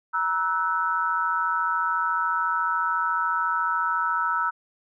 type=tone cluster; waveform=sine; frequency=950 / 1314 / 1488 Hz; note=A#5 / E6 / F#6; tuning=+33 / -6 / +9 cents; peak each=-28 / -24 / -28 dBFS; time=0.13-4.51 s; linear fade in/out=20 ms; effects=none